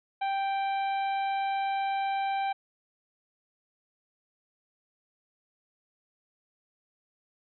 harmonic tone, 784 Hz, G5, in tune, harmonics 1 / 2 / 3 / 4 / 5, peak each -27 / -41 / -40 / -47 / -48 dBFS, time 0.21-2.53 s, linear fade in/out 10 ms, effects none

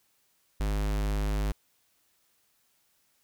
square tone, 51.2 Hz, G#1, 24 cents flat, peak -27 dBFS, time 0.6-1.52 s, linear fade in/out 5 ms, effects white hiss -70 dBFS RMS until 3.23 s

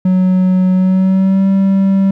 triangle tone with pitch glide, 185 to 194.09 Hz, F#3 to G3, 0 to -17 cents, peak -6 dBFS, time 0.05-2.11 s, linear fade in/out 5 ms, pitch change +83 cents, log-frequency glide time 0.73-1.48 s, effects none

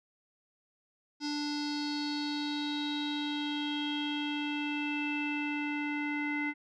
square tone with low-pass filter sweep, 293.9 Hz, D4, 1 cent sharp, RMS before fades -34 dBFS, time 1.2-6.54 s, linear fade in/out 50 ms, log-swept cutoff 5100 to 2100 Hz, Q 7.2, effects none

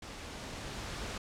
pink noise with level ramp, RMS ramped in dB -45 to -39 dBFS, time 0.02-1.18 s, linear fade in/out 5 ms, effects low-pass 7000 Hz 12 dB/octave

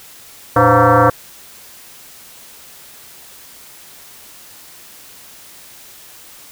sine tone with frequency modulation, 323.1 Hz, E4, 35 cents flat, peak -7 dBFS, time 0.56-1.1 s, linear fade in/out 5 ms, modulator 206 Hz, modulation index 5.4, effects white hiss -40 dBFS RMS until 6.51 s

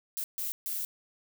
violet noise bursts at uneven times, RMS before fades -34 dBFS, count 3, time 0.17-0.24 / 0.38-0.52 / 0.66-0.85 s, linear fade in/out 0 ms, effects none

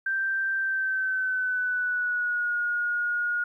sine tone with pitch glide, 1568 to 1437.9 Hz, G6 to F#6, 0 to -50 cents, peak -24 dBFS, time 0.06-3.44 s, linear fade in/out 5 ms, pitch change -150 cents, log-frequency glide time 0.58-2.56 s, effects 11-bit

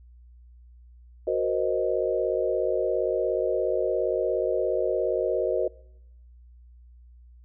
sine chord, C half-diminished seventh, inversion second, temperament equal, 370 / 466.2 / 523.3 / 622.3 Hz, Gb4 / Bb4 / C5 / Eb5, 0 / 0 / 0 / 0 cents, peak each -28 dBFS, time 1.27-5.68 s, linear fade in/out 5 ms, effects noise-tail reverb RT60 0.9 s tail -25 dB re dry + added 60 Hz sine -48 dBFS peak until 7.44 s

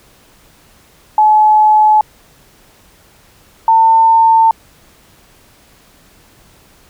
sine tone pair in turn, 856 / 899.6 Hz, A5 / A5, -48 / +38 cents, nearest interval minor second, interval 86 cents, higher second, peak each -5 dBFS, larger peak neither, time 1.18-2.01 / 3.68-4.51 s, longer neither, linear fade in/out 2 ms, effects pink hiss -47 dBFS RMS until 6.89 s

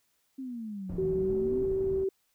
sine exponential two-way sweep, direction down then up, 271.6 to 160.3 to 271.6 Hz, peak -35 dBFS, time 0.38-1.64 s, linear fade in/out 10 ms, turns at 1.07 s
pink low-pass noise, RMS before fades -40 dBFS, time 0.89-2.04 s, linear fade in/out 5 ms, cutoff 370 Hz, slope 12 dB/octave
sine tone with pitch glide, 378.9 to 384.6 Hz, F#4 to G4, +41 to -33 cents, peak -26 dBFS, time 0.98-2.09 s, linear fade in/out 5 ms, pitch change +26 cents, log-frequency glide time 1.24-1.65 s
effects white hiss -73 dBFS RMS until 2.34 s

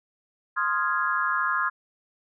sine chord, F minor seventh, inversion second, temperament equal, 1046.5 / 1244.5 / 1396.9 / 1661.2 Hz, C6 / Eb6 / F6 / Ab6, 0 / 0 / 0 / 0 cents, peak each -28 dBFS, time 0.56-1.7 s, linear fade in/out 20 ms, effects none

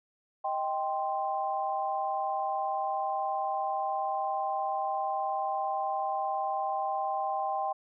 sine chord, C minor, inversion first, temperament just, 627.9 / 784.9 / 1046.5 Hz, Eb5 / G5 / C6, +16 / +2 / 0 cents, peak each -36 / -30 / -35 dBFS, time 0.44-7.73 s, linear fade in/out 10 ms, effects none

